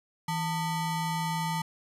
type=ring-modulated tone; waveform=square; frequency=530 Hz; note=C5; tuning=22 cents sharp; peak=-26 dBFS; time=0.28-1.62 s; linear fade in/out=5 ms; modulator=367 Hz; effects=resampled to 32000 Hz